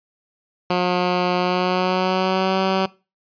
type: tone with pitch glide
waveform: 10% pulse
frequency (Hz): 179.7 to 190.39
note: F3 to F#3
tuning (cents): +50 to +50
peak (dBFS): -9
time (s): 0.7-2.86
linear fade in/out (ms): 5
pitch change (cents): +100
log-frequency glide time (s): 1.37-2.6
effects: noise-tail reverb RT60 0.3 s tail -21 dB re dry + resampled to 11025 Hz